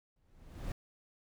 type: noise with exponential growth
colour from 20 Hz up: brown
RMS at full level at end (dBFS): -35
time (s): 0.16-0.72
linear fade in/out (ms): 2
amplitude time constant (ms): 120
effects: none